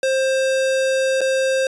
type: tone with dropouts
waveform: square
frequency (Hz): 529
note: C5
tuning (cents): +19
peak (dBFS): -17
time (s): 0.03-1.67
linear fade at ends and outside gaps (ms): 2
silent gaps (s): 1.208-1.214
effects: resampled to 22050 Hz